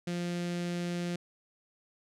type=tone with notch filter; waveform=sawtooth; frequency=174.61 Hz; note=F3; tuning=in tune; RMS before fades=-34 dBFS; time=0.07-1.16 s; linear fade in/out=5 ms; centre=980 Hz; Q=1.1; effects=low-pass 8000 Hz 12 dB/octave